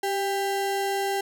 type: ring-modulated tone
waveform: square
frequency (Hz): 594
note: D5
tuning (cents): +20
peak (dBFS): -22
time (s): 0.03-1.21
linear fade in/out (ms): 5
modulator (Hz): 203
effects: none